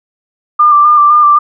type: tone with vibrato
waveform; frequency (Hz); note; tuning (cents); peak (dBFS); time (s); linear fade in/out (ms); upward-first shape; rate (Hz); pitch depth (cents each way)
sine; 1190; D6; +22; -3; 0.59-1.39; 10; square; 3.9; 22
effects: none